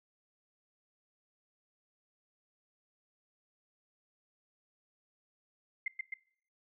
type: tone with echo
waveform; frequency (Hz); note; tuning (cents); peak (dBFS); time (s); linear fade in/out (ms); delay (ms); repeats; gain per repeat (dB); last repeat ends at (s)
sine; 2093; C7; 0; -31; 5.86-5.88; 5; 130; 2; -2; 6.14
effects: noise-tail reverb RT60 0.6 s tail -23 dB re dry